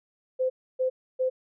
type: tone bursts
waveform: sine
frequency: 515 Hz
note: C5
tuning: 28 cents flat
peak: -22 dBFS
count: 3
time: 0.39-1.3 s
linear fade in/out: 20 ms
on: 110 ms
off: 290 ms
effects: none